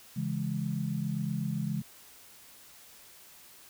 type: chord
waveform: sine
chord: C# minor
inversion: none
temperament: just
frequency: 138.59 / 166.31 / 207.9 Hz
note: C#3 / E3 / G#3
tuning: 0 / +16 / +2 cents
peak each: -34 dBFS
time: 0.16-1.82 s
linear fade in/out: 10 ms
effects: white hiss -54 dBFS RMS until 3.69 s